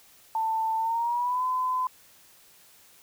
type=tone with pitch glide; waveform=sine; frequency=890 to 1016.5 Hz; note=A5 to B5; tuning=+20 to +50 cents; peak=-24 dBFS; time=0.35-1.87 s; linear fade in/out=2 ms; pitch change=+230 cents; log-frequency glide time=0.78-1.44 s; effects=white hiss -56 dBFS RMS until 3.02 s